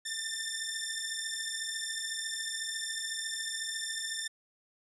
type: beating tone pair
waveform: 10% pulse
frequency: 1783 / 1797 Hz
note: A6 / A6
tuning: +22 / +36 cents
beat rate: 14 Hz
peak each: -28 / -28 dBFS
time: 0.05-4.28 s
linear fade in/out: 10 ms
effects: resampled to 24000 Hz